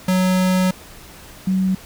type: tone pair in turn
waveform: square / sine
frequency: 185 / 188.56 Hz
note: F#3 / F#3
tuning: 0 / +33 cents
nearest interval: unison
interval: 33 cents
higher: second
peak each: -15 / -15 dBFS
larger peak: neither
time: 0.08-0.71 / 1.47-1.75 s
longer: first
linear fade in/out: 5 ms
effects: pink hiss -41 dBFS RMS until 1.85 s